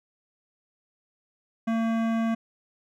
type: tone with hard clipping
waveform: sine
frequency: 226.7 Hz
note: A#3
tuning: 48 cents flat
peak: -25 dBFS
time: 1.67-2.35 s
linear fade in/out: 10 ms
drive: 16 dB
effects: none